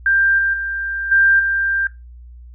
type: tone with level steps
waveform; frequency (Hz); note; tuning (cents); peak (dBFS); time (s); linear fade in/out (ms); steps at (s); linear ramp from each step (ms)
sine; 1585; G6; +19; -12 / -15 / -21 / -10 / -16; 0.06-1.87; 2; 0.38 / 0.53 / 1.11 / 1.39; 10
effects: noise-tail reverb RT60 0.2 s tail -17 dB re dry + added 60 Hz sine -36 dBFS peak until 2.54 s